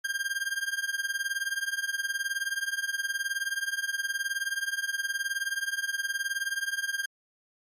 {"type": "tone with tremolo", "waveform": "40% pulse", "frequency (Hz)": 1600, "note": "G6", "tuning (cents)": 35, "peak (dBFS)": -24, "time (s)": [0.04, 7.06], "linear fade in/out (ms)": 10, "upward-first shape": "triangle", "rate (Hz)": 19, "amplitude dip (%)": 95, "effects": ["AAC 64 kbps"]}